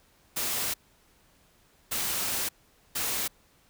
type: noise bursts at uneven times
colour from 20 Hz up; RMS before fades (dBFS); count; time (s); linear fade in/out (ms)
white; -30; 3; 0.36-0.74 / 1.91-2.49 / 2.95-3.28; 10
effects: pink hiss -63 dBFS RMS until 3.69 s